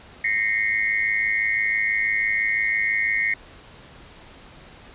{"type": "tone cluster", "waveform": "sine", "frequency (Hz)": [1848, 2075, 2181], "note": ["A#6", "C7", "C#7"], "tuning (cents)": [-16, -15, -29], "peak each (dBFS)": -24, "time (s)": [0.24, 3.34], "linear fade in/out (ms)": 5, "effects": ["pink hiss -46 dBFS RMS until 4.94 s", "resampled to 8000 Hz"]}